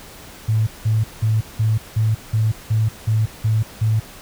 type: tone bursts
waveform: sine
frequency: 109.7 Hz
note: A2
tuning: 5 cents flat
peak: -14 dBFS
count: 10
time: 0.48-4 s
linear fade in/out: 10 ms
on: 190 ms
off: 180 ms
effects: pink hiss -40 dBFS RMS until 4.21 s